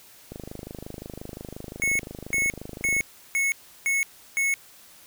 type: click train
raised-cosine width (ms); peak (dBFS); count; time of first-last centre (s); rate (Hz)
2; -23; 70; 0.32-3.005; 25.7
type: tone bursts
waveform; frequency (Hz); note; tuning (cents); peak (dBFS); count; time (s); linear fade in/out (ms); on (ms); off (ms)
square; 2196; C#7; -17; -22; 6; 1.82-4.54; 0; 170; 340
effects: white hiss -51 dBFS RMS until 5.06 s